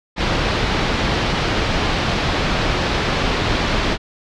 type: low-pass noise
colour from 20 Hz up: pink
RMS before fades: -19 dBFS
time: 0.16-3.98 s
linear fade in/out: 50 ms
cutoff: 4600 Hz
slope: 24 dB/octave
effects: none